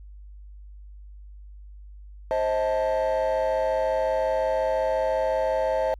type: chord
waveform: triangle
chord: A diminished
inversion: first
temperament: just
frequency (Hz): 528 / 633.6 / 880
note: C5 / Eb5 / A5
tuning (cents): +16 / +31 / 0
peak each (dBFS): -22 / -22 / -26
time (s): 2.31-5.94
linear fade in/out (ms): 0
effects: tanh soft clip ceiling -16 dBFS + added 50 Hz sine -41 dBFS peak until 5.99 s